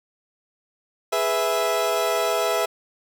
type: chord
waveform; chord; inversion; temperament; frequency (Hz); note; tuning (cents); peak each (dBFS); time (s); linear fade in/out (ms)
30% pulse; E major; first; equal; 415.3 / 493.9 / 659.3; G#4 / B4 / E5; 0 / 0 / 0; -24 / -24 / -20; 1.12-2.66; 10
effects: 9-bit